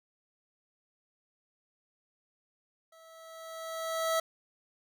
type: tone with level ramp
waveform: 25% pulse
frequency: 651 Hz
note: E5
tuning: 22 cents flat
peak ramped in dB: -52 to -22 dBFS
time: 2.92-4.2 s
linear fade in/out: 5 ms
effects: none